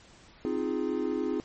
triangle chord, F minor seventh, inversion second, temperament equal, 261.6 / 311.1 / 349.2 / 415.3 Hz, C4 / Eb4 / F4 / Ab4, 0 / 0 / 0 / 0 cents, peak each -31 dBFS, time 0.45-1.4 s, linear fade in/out 0 ms, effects pink hiss -55 dBFS RMS until 1.44 s + MP3 32 kbps

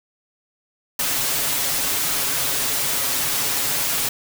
white noise with comb filter, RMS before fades -22 dBFS, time 0.99-4.09 s, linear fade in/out 5 ms, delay 7.2 ms, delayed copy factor +0.6, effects none

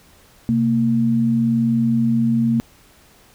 sine tone pair together, 129.08 / 230 Hz, C3 / A#3, -23 / -23 cents, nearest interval minor seventh, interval 1000 cents, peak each -22 / -15 dBFS, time 0.49-2.6 s, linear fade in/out 0 ms, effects pink hiss -51 dBFS RMS until 3.34 s

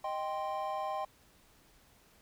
triangle chord, C minor, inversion first, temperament equal, 622.3 / 784 / 1046.5 Hz, Eb5 / G5 / C6, 0 / 0 / 0 cents, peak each -37 / -35 / -37 dBFS, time 0.04-1.05 s, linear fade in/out 5 ms, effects pink hiss -64 dBFS RMS until 2.21 s

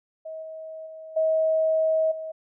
sine tone with level steps, 637 Hz, D#5, 41 cents sharp, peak -33 / -35 / -38 / -19 / -31 dBFS, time 0.25-2.32 s, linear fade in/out 10 ms, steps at 0.42 / 0.86 / 1.16 / 2.11 s, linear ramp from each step 10 ms, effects none

